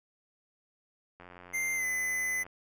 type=click train; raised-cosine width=0.5 ms; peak=-34 dBFS; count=114; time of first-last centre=1.2-2.465 s; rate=89.3 Hz
type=tone with pitch glide; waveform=square; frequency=2093 to 2025 Hz; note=C7 to B6; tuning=0 to +43 cents; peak=-30 dBFS; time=1.53-2.44 s; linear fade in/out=20 ms; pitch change=-57 cents; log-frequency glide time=1.75-1.84 s
effects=none